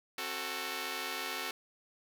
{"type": "chord", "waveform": "5% pulse", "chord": "F# diminished", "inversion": "second", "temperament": "just", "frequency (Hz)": [266.4, 370, 444], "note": ["C4", "F#4", "A4"], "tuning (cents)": [31, 0, 16], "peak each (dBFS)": [-32, -29, -29], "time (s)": [0.18, 1.51], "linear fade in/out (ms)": 2, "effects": []}